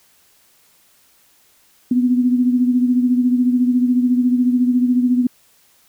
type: beating tone pair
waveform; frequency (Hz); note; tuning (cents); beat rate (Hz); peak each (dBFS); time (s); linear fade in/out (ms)
sine; 246.9 / 260.9; B3 / C4; 0 / -5; 14; -13 / -21; 1.91-5.27; 5
effects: white hiss -55 dBFS RMS until 5.88 s